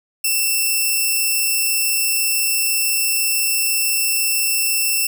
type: tone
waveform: 5% pulse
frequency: 2674 Hz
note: E7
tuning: 24 cents sharp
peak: -7 dBFS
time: 0.24-5.07 s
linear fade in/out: 5 ms
effects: none